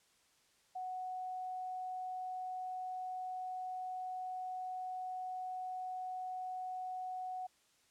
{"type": "tone", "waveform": "sine", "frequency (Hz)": 740, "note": "F#5", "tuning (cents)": 0, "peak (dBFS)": -39, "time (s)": [0.75, 7.47], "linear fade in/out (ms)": 10, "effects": ["white hiss -71 dBFS RMS until 7.9 s", "low-pass 9000 Hz 12 dB/octave"]}